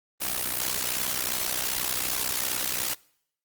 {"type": "noise with amplitude modulation", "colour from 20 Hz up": "white", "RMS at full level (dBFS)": -25, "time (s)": [0.2, 2.95], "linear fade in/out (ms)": 20, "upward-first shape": "sine", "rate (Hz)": 62.7, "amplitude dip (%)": 80, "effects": ["noise-tail reverb RT60 0.7 s tail -25 dB re dry", "Opus 24 kbps"]}